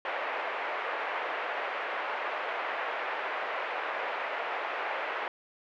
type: band-pass noise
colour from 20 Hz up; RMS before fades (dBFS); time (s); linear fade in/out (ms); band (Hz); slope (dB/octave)
pink; -34; 0.05-5.28; 2; 530 to 2400; 24
effects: none